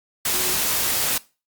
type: tone in noise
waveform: sine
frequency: 365.3 Hz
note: F#4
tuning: 22 cents flat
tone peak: -33 dBFS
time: 0.33-0.54 s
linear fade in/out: 5 ms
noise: white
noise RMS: -22 dBFS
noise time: 0.25-1.18 s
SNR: -14 dB
effects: noise-tail reverb RT60 0.3 s tail -20 dB re dry + Opus 48 kbps